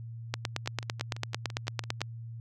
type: two click trains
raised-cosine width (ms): 0.2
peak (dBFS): -24 / -12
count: 9 / 16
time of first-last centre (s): 0.66-2.007 / 0.34-2.016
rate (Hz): 5.94 / 8.95
effects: added 115 Hz sine -39 dBFS peak until 2.4 s